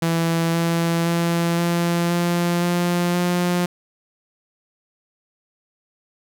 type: tone with pitch steps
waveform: sawtooth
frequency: 166.1 / 167.84 / 169.59 / 171.36 / 173.15 / 174.96 / 176.79 Hz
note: E3 / E3 / E3 / F3 / F3 / F3 / F3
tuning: +13 / +31 / +49 / -33 / -15 / +3 / +21 cents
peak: -14 dBFS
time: 0.02-3.66 s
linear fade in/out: 5 ms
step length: 520 ms
effects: none